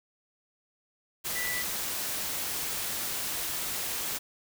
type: tone in noise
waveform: sine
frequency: 1975.5 Hz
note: B6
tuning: in tune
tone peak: -32 dBFS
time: 1.35-1.63 s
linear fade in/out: 20 ms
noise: white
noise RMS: -33 dBFS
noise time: 1.24-4.19 s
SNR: -2 dB
effects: none